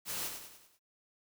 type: noise with echo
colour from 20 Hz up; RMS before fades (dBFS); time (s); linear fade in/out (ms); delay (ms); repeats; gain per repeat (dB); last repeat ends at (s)
white; -38; 0.05-0.31; 50; 97; 5; -6; 0.795
effects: none